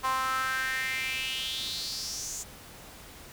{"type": "tone with high-pass filter sweep", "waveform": "sawtooth", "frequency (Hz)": 261.6, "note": "C4", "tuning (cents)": 0, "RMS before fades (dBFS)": -32, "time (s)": [0.03, 2.44], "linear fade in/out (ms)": 20, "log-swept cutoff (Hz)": [1000, 7100], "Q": 5.2, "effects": ["pink hiss -48 dBFS RMS until 3.32 s"]}